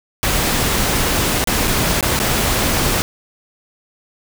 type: noise with dropouts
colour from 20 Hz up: pink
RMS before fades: -17 dBFS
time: 0.23-3.02 s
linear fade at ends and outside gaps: 0 ms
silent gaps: 1.441-1.473 / 1.674-1.678 / 2.009-2.027 / 2.191-2.2 s
effects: none